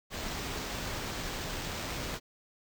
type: noise with sample-and-hold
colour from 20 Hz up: pink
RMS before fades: -37 dBFS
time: 0.1-2.2 s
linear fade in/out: 50 ms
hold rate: 11025 Hz
effects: none